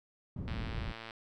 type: low-pass noise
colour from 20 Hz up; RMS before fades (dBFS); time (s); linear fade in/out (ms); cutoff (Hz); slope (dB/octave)
white; -38; 0.36-0.92; 5; 130; 12
type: click train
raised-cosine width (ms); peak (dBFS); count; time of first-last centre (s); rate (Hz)
0.3; -28; 72; 0.48-1.108; 113
effects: none